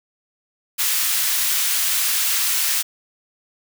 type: high-pass noise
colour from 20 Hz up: white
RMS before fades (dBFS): -20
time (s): 0.78-2.83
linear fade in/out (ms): 20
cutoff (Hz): 1500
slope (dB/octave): 12
effects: none